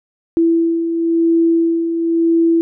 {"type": "beating tone pair", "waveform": "sine", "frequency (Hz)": [331.5, 332.47], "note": ["E4", "E4"], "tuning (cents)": [10, 15], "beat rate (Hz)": 0.97, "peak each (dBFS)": [-21, -12], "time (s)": [0.37, 2.61], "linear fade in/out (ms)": 0, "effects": []}